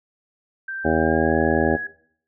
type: tone with pitch glide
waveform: sine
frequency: 1568 to 1670.9 Hz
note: G6 to G#6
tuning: 0 to +10 cents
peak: -27 dBFS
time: 0.68-1.87 s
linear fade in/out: 5 ms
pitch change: +110 cents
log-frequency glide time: 0.93-1.36 s
type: harmonic tone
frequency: 80.1 Hz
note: E2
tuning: 49 cents flat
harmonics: 1 / 2 / 3 / 4 / 5 / 6 / 7 / 8 / 9 / 10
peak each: -28 / -29 / -24 / -24 / -24 / -29 / -25 / -30 / -28 / -29 dBFS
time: 0.84-1.77 s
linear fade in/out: 20 ms
effects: noise-tail reverb RT60 0.6 s tail -18 dB re dry